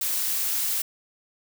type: noise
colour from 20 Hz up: blue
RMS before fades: -26 dBFS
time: 0.01-0.82 s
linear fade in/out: 5 ms
effects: none